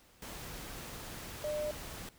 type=tone in noise; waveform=sine; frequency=600 Hz; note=D5; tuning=37 cents sharp; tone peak=-33 dBFS; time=1.44-1.71 s; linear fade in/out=2 ms; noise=pink; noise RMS=-45 dBFS; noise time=0.22-2.09 s; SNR=+9 dB; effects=pink hiss -63 dBFS RMS until 2.18 s